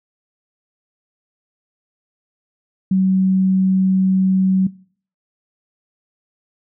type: tone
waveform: sine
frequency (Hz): 188.9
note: F#3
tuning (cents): +36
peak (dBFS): -12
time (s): 2.91-4.67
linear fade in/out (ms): 5
effects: noise-tail reverb RT60 0.5 s tail -21 dB re dry